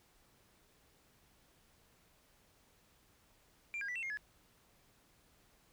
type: tone with pitch steps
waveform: sine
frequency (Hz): 2373 / 1623 / 1968 / 2695 / 2132 / 1700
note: D7 / G#6 / B6 / E7 / C7 / G#6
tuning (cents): +17 / -40 / -7 / +38 / +32 / +40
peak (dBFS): -36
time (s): 3.74-4.172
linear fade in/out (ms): 0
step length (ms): 72
effects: tanh soft clip ceiling -36 dBFS + pink hiss -69 dBFS RMS until 5.72 s